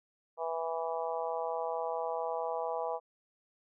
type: harmonic tone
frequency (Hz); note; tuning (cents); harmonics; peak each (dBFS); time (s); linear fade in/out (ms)
164.4; E3; -4; 3 / 4 / 5 / 6 / 7; -37 / -37 / -38 / -40 / -45; 0.37-3; 50
effects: none